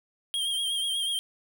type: tone with vibrato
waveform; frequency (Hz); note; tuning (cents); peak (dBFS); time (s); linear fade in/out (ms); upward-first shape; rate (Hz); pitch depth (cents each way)
square; 3215; G7; +43; -27; 0.34-1.19; 0; triangle; 8.2; 53
effects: none